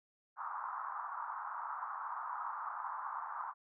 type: band-pass noise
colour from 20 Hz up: pink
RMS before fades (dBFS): -42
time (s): 0.36-3.54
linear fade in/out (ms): 50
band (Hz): 900 to 1300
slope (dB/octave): 48
effects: none